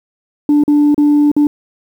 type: tone with dropouts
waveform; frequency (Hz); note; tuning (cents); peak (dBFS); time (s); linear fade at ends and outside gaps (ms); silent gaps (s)
sine; 293.7; D4; 0; -5; 0.49-1.47; 2; 0.637-0.679 / 0.945-0.979 / 1.316-1.365
effects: tanh soft clip ceiling -5 dBFS + 7-bit